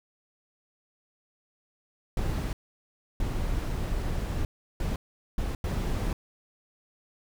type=noise bursts at uneven times; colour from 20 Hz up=brown; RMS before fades=-29 dBFS; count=5; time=2.17-2.53 / 3.2-4.45 / 4.8-4.96 / 5.38-5.55 / 5.64-6.13 s; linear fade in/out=2 ms; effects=none